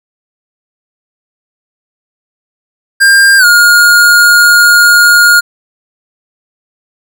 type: tone with pitch glide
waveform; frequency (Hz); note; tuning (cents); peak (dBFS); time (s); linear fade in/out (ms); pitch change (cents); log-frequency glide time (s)
square; 1600 to 1425.4; G6 to F6; +35 to +35; -3; 3-5.41; 20; -200; 3.38-3.45
effects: none